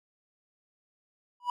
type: tone with exponential growth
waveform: triangle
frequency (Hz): 978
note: B5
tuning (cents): -17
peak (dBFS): -21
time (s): 1.4-1.5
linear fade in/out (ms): 2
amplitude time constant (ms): 21
effects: none